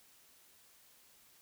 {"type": "silence", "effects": ["white hiss -64 dBFS RMS until 1.41 s"]}